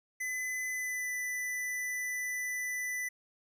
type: tone with pitch glide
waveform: square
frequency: 2014 to 1990.9 Hz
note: B6 to B6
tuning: +33 to +13 cents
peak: -34 dBFS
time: 0.2-3.09 s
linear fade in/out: 10 ms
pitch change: -20 cents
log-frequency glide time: 0.7-1.12 s
effects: none